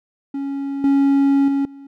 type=tone with level steps; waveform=triangle; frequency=277.2 Hz; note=C#4; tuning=in tune; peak=-20 / -10 / -14 / -34 dBFS; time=0.34-1.87 s; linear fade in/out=5 ms; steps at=0.84 / 1.48 / 1.65 s; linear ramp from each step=2 ms; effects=none